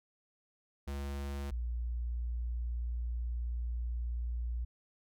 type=tone pair in turn; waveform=square / sine; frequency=70 / 59.26 Hz; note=C#2 / A#1; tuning=+18 / +29 cents; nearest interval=minor third; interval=289 cents; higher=first; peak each=-37 / -33 dBFS; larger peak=second; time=0.87-1.51 / 1.51-4.65 s; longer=second; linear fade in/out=10 ms; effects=none